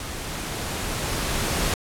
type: noise with level ramp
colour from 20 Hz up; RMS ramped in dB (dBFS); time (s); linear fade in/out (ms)
pink; -33 to -23; 0-1.74; 2
effects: low-pass 12000 Hz 12 dB/octave